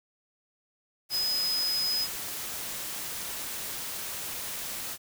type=tone in noise; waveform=sine; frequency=5040 Hz; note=D#8; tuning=21 cents sharp; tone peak=-26 dBFS; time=1.1-2.08 s; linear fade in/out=50 ms; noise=white; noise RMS=-36 dBFS; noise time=1.09-4.98 s; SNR=+7 dB; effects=none